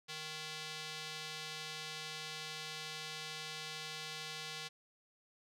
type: tone with band-pass filter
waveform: square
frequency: 155.56 Hz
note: D#3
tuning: in tune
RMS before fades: -45 dBFS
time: 0.08-4.69 s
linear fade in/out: 20 ms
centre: 3900 Hz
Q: 1.3
effects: none